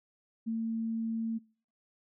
sine tone, 225.8 Hz, A3, 45 cents sharp, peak -30 dBFS, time 0.46-1.39 s, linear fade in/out 20 ms, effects noise-tail reverb RT60 0.5 s tail -26 dB re dry

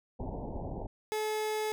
pink low-pass noise, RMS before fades -38 dBFS, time 0.19-0.87 s, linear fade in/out 10 ms, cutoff 930 Hz, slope 96 dB/octave
30% pulse tone, 430 Hz, A4, 40 cents flat, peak -28 dBFS, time 1.12-1.72 s, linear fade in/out 0 ms
effects none

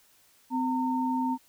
sine tone pair together, 256.2 / 913 Hz, C4 / A#5, -36 / -36 cents, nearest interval octave + minor seventh, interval 2200 cents, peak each -27 / -29 dBFS, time 0.5-1.38 s, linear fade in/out 50 ms, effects white hiss -62 dBFS RMS until 1.48 s

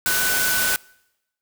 sine tone in noise, 1498 Hz, F#6, 21 cents sharp, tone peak -22 dBFS, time 0.06-0.76 s, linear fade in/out 0 ms, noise white, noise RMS -22 dBFS, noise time 0.06-0.76 s, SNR -3 dB, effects noise-tail reverb RT60 0.9 s tail -25 dB re dry

